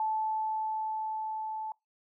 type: tone with level ramp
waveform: sine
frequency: 872 Hz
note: A5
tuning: 16 cents flat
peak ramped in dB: -27 to -34 dBFS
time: 0-1.72 s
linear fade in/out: 2 ms
effects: noise-tail reverb RT60 0.2 s tail -24 dB re dry